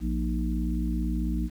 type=harmonic tone with a mistuned harmonic; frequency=58.27 Hz; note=A#1; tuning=in tune; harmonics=1 / 3 / 4 / 5; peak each=-27 / -32 / -33 / -34 dBFS; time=0-1.5 s; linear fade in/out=50 ms; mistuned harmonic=5; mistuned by=+100 cents; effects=9-bit

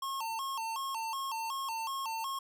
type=tone with vibrato; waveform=square; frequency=987.8 Hz; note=B5; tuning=in tune; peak=-35 dBFS; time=0.02-2.39 s; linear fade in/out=5 ms; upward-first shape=square; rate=2.7 Hz; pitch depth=160 cents each way; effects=none

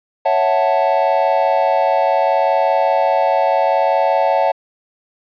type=chord; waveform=triangle; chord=F# minor seventh; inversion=second; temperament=equal; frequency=554.4 / 659.3 / 740 / 880 Hz; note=C#5 / E5 / F#5 / A5; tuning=0 / 0 / 0 / 0 cents; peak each=-16 dBFS; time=0.25-4.52 s; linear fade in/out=10 ms; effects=resampled to 11025 Hz

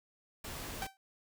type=noise; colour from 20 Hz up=pink; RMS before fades=-43 dBFS; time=0.44-0.87 s; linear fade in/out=5 ms
type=tone with exponential decay; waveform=sawtooth; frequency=775 Hz; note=G5; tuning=20 cents flat; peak=-30 dBFS; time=0.82-0.97 s; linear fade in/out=1 ms; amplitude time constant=32 ms
effects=none

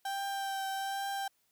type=tone with vibrato; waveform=35% pulse; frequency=784 Hz; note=G5; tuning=in tune; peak=-32 dBFS; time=0.05-1.28 s; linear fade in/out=5 ms; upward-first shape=triangle; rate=1.2 Hz; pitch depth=20 cents each way; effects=white hiss -74 dBFS RMS until 1.51 s

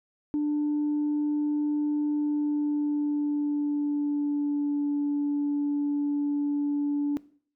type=tone with pitch glide; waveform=sine; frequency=296.3 to 289.2 Hz; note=D4 to D4; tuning=+15 to -27 cents; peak=-22 dBFS; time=0.34-7.17 s; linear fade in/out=0 ms; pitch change=-42 cents; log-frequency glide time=2.06-4.86 s; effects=noise-tail reverb RT60 0.5 s tail -20 dB re dry + tanh soft clip ceiling -21 dBFS

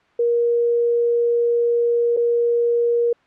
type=tone with dropouts; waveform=sine; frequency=472.8 Hz; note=A#4; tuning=24 cents sharp; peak=-15 dBFS; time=0.19-3.13 s; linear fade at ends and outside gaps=5 ms; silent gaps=2.166-2.171 s; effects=white hiss -57 dBFS RMS until 3.26 s + low-pass 2000 Hz 12 dB/octave

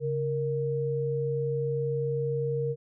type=tone pair together; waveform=sine; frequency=138.6 / 466.2 Hz; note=C#3 / A#4; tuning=0 / 0 cents; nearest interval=octave + major sixth; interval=2100 cents; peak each=-30 / -28 dBFS; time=0-2.76 s; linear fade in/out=50 ms; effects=none

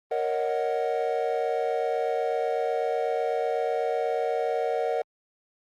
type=chord; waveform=triangle; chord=D# minor seventh; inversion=second; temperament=equal; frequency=466.2 / 554.4 / 622.3 / 740 Hz; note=A#4 / C#5 / D#5 / F#5; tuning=0 / 0 / 0 / 0 cents; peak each=-26 / -30 / -29 / -28 dBFS; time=0.11-5.02 s; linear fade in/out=5 ms; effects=Opus 24 kbps

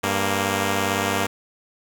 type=tone pair together; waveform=5% pulse; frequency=98 / 233.1 Hz; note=G2 / A#3; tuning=0 / 0 cents; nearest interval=octave + minor third; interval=1500 cents; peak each=-12 dBFS; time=0.03-1.27 s; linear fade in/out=10 ms; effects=none

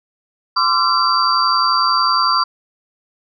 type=tone cluster; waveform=sine; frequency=1034 / 1165 / 1356 / 4688 Hz; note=C6 / D6 / E6 / D8; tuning=-21 / -14 / +49 / -4 cents; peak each=-18 dBFS; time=0.56-2.44 s; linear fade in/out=10 ms; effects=none

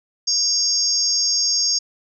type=tone cluster; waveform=sine; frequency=4832 / 5480 / 6490 Hz; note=D8 / F8 / G#8; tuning=+48 / -34 / -41 cents; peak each=-21 dBFS; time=0.27-1.79 s; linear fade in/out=10 ms; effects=none

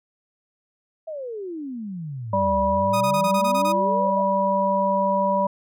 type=exponential two-way sweep; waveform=sine; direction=down then up; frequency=659.3 to 69.4 to 659.3 Hz; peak=-29 dBFS; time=1.07-4.22 s; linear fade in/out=10 ms; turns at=2.61 s
type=harmonic tone; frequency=194.7 Hz; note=G3; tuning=12 cents flat; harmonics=1 / 3 / 5; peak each=-26 / -22 / -21 dBFS; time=2.33-5.47 s; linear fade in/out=5 ms
type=tone bursts; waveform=sawtooth; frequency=1241 Hz; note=D#6; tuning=5 cents flat; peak=-22 dBFS; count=8; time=2.93-3.725 s; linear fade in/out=10 ms; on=81 ms; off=21 ms
effects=none

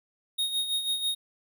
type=tone with tremolo; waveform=square; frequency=3729 Hz; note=A#7; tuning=in tune; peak=-25 dBFS; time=0.38-1.15 s; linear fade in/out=10 ms; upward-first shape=sine; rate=6.1 Hz; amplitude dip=60%; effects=none

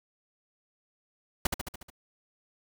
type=noise with echo; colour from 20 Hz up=pink; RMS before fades=-25 dBFS; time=1.45-1.47 s; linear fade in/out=5 ms; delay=72 ms; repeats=6; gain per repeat=-4 dB; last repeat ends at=1.902 s; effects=none

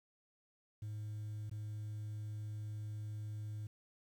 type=tone with dropouts; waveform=sine; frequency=106.3 Hz; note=G#2; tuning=41 cents sharp; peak=-38 dBFS; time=0.82-3.67 s; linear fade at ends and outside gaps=5 ms; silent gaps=1.497-1.513 s; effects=tanh soft clip ceiling -40 dBFS + 11-bit

